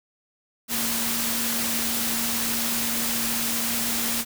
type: tone in noise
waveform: sine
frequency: 231.7 Hz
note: A#3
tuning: 10 cents flat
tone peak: -32 dBFS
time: 0.68-4.25 s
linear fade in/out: 50 ms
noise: white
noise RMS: -26 dBFS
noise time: 0.68-4.25 s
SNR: -9 dB
effects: none